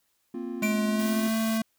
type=chord; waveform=triangle; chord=Bb suspended second; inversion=none; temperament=just; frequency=233.1 / 262.2 / 349.6 Hz; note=Bb3 / C4 / F4; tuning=0 / +4 / +2 cents; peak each=-34 dBFS; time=0.34-1.28 s; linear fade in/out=5 ms
type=tone with pitch glide; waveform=square; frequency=212.1 to 222.4 Hz; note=G#3 to A3; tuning=+37 to +19 cents; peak=-25 dBFS; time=0.62-1.62 s; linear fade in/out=5 ms; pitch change=+82 cents; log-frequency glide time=0.87-1.36 s
type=tone with exponential decay; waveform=square; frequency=2349 Hz; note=D7; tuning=in tune; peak=-27 dBFS; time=0.63-1 s; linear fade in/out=1 ms; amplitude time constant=79 ms
type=noise; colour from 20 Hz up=white; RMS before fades=-39 dBFS; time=0.99-1.58 s; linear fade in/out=5 ms
effects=white hiss -72 dBFS RMS until 1.78 s